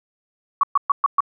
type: tone bursts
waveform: sine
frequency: 1125 Hz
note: C#6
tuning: 25 cents sharp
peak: -12 dBFS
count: 5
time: 0.61-1.205 s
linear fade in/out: 2 ms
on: 23 ms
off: 120 ms
effects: none